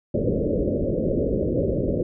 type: low-pass noise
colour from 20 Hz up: white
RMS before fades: -23 dBFS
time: 0.14-2.03 s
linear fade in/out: 5 ms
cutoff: 580 Hz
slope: 96 dB/octave
effects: none